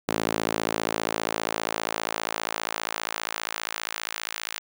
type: tone with high-pass filter sweep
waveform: sawtooth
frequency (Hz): 55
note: A1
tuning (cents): 0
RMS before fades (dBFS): -30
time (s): 0.08-4.59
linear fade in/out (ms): 10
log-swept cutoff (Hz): 280 to 1900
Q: 0.8
effects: none